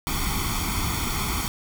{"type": "noise with comb filter", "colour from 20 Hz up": "pink", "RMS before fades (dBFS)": -26, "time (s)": [0.07, 1.48], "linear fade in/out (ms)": 0, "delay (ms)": 0.89, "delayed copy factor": 0.9, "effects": []}